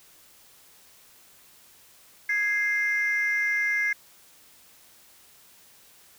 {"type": "tone pair together", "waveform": "sine", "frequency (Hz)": [1661.2, 2093], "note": ["G#6", "C7"], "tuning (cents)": [0, 0], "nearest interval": "major third", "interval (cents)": 400, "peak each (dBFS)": [-25, -23], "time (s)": [2.29, 3.93], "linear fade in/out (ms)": 5, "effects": ["tanh soft clip ceiling -18 dBFS", "white hiss -55 dBFS RMS until 6.18 s"]}